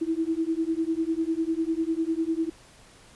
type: beating tone pair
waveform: sine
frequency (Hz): 321 / 331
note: E4 / E4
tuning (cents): -46 / +7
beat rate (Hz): 10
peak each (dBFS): -27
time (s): 0.01-2.5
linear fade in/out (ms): 10
effects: pink hiss -53 dBFS RMS until 3.15 s + resampled to 24000 Hz